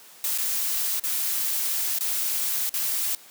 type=noise with dropouts; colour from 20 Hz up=blue; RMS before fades=-26 dBFS; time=0.24-3.15 s; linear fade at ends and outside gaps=1 ms; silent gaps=0.378-0.384 / 0.997-1.038 / 1.987-2.008 / 2.693-2.74 s; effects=white hiss -49 dBFS RMS until 3.3 s + high-pass 200 Hz 12 dB/octave